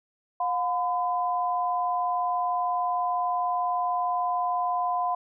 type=tone pair together; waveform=sine; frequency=715.4 / 1011 Hz; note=F5 / B5; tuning=+41 / +40 cents; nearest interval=tritone; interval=599 cents; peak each=-26 / -27 dBFS; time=0.4-5.15 s; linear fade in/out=5 ms; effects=none